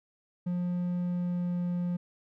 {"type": "tone with pitch glide", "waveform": "triangle", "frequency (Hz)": [177.3, 176.28], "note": ["F3", "F3"], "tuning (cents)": [26, 16], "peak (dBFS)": -26, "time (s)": [0.46, 1.97], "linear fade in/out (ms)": 10, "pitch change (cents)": -10, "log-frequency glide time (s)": [1, 1.63], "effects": []}